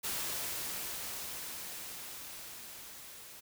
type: noise with level ramp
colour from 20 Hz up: white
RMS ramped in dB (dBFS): -36 to -51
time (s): 0.03-3.41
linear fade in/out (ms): 20
effects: none